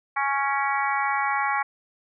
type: harmonic tone with a mistuned harmonic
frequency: 277.2 Hz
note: C#4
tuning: in tune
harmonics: 3 / 4 / 5 / 6 / 7 / 8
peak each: -26 / -27 / -31 / -33 / -30 / -32 dBFS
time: 0.16-1.63 s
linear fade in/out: 10 ms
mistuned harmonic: 8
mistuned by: +28 cents
effects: none